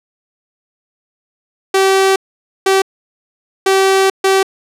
sawtooth tone bursts at uneven times, 385.3 Hz, G4, 30 cents flat, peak -5 dBFS, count 4, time 1.74-2.16 / 2.66-2.82 / 3.66-4.1 / 4.24-4.43 s, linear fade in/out 5 ms, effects low-pass 11000 Hz 12 dB/octave

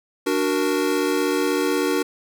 square chord, D augmented, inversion none, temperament equal, 293.7 / 370 / 466.2 Hz, D4 / F#4 / A#4, 0 / 0 / 0 cents, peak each -24 / -24 / -25 dBFS, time 0.26-2.03 s, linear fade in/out 10 ms, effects none

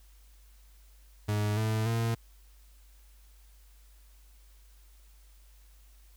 40% pulse tone with pitch steps, 104.7 / 109.59 / 114.7 Hz, G#2 / A2 / A#2, +15 / -6 / -28 cents, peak -26 dBFS, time 1.28-2.15 s, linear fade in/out 10 ms, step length 290 ms, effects added 50 Hz sine -54 dBFS peak until 6.16 s + white hiss -65 dBFS RMS until 6.16 s

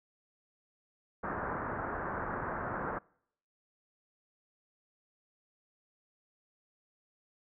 white low-pass noise, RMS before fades -37 dBFS, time 1.23-2.99 s, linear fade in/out 10 ms, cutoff 1600 Hz, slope 48 dB/octave, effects noise-tail reverb RT60 0.7 s tail -26 dB re dry

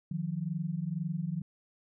sine tone pair together, 155.56 / 177.61 Hz, D#3 / F3, 0 / +29 cents, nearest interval major second, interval 229 cents, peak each -34 / -34 dBFS, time 0.11-1.42 s, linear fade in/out 5 ms, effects none

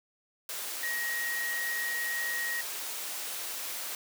sine tone in noise, 1890 Hz, A#6, 23 cents sharp, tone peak -31 dBFS, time 0.83-2.61 s, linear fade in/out 2 ms, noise white, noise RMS -37 dBFS, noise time 0.49-3.95 s, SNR +3 dB, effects high-pass 400 Hz 12 dB/octave

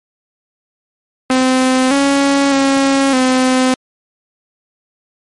sawtooth tone with pitch steps, 258.3 / 278.5 / 273.1 / 257.2 Hz, C4 / C#4 / C#4 / C4, -22 / +8 / -26 / -30 cents, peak -6 dBFS, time 1.3-3.74 s, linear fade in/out 2 ms, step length 610 ms, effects MP3 48 kbps

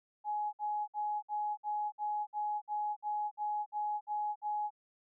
sine tone bursts, 839 Hz, G#5, 17 cents sharp, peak -32 dBFS, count 13, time 0.24-4.706 s, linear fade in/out 50 ms, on 290 ms, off 58 ms, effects none

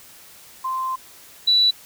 sine tone pair in turn, 1042 / 3949 Hz, C6 / B7, -7 / -1 cents, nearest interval octave + major seventh, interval 2306 cents, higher second, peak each -22 / -13 dBFS, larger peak second, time 0.64-0.96 / 1.47-1.71 s, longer first, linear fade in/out 10 ms, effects white hiss -46 dBFS RMS until 1.85 s

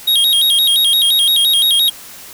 square tone with vibrato, 3499 Hz, A7, 10 cents flat, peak -10 dBFS, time 0.07-1.9 s, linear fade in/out 10 ms, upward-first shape square, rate 5.8 Hz, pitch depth 130 cents each way, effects white hiss -35 dBFS RMS until 2.33 s

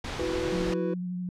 pink noise, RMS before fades -34 dBFS, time 0.04-0.74 s, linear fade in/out 5 ms
triangle chord, E suspended second, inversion none, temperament equal with one note detuned, 329.6 / 370 / 495.6 Hz, E4 / F#4 / B4, 0 / 0 / +6 cents, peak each -30 dBFS, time 0.19-0.94 s, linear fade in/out 5 ms
sine tone with vibrato, 180 Hz, F#3, 47 cents flat, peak -30 dBFS, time 0.52-1.29 s, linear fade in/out 2 ms, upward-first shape sine, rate 12 Hz, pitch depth 18 cents each way
effects low-pass 5000 Hz 12 dB/octave

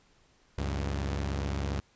sawtooth tone pair together, 69.8 / 97 Hz, C#2 / G2, +13 / -18 cents, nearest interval tritone, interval 569 cents, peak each -27 / -32 dBFS, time 0.58-1.8 s, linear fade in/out 0 ms, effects pink hiss -65 dBFS RMS until 1.95 s + resampled to 16000 Hz

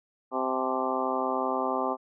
harmonic tone with a mistuned harmonic, 130.4 Hz, C3, 5 cents flat, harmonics 2 / 3 / 4 / 5 / 6 / 7 / 8 / 9, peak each -34 / -34 / -34 / -34 / -34 / -34 / -34 / -34 dBFS, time 0.31-1.97 s, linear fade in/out 50 ms, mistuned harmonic 7, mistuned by -71 cents, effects none

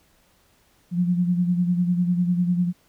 sine beating tone pair, 176.1 / 186.1 Hz, F3 / F#3, +15 / +10 cents, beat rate 10 Hz, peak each -19 / -27 dBFS, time 0.91-2.73 s, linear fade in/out 50 ms, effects pink hiss -61 dBFS RMS until 2.88 s

